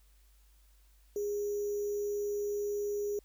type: tone with sample-and-hold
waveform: sine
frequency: 410.8 Hz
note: G#4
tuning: 19 cents flat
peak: -31 dBFS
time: 1.16-3.19 s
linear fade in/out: 2 ms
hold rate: 6300 Hz
effects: added 50 Hz sine -60 dBFS peak until 3.24 s + white hiss -70 dBFS RMS until 3.24 s